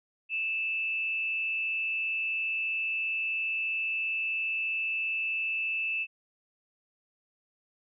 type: tone with frequency modulation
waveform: sine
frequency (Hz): 2637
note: E7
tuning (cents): 0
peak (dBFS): -28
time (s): 0.29-6.07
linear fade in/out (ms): 50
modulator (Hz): 177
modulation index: 0.33
effects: none